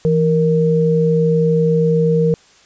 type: tone pair together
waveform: sine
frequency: 164.81 / 466.2 Hz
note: E3 / A#4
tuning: 0 / 0 cents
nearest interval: octave + tritone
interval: 1800 cents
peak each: -14 dBFS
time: 0.05-2.34 s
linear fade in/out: 0 ms
effects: white hiss -49 dBFS RMS until 2.65 s + resampled to 16000 Hz